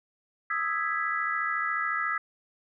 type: chord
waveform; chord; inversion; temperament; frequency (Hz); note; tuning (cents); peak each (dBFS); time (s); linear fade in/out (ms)
sine; E major seventh; third; equal; 1244.5 / 1318.5 / 1661.2 / 1975.5; D#6 / E6 / G#6 / B6; 0 / 0 / 0 / 0; -33 / -31 / -32 / -32; 0.5-2.18; 5
effects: none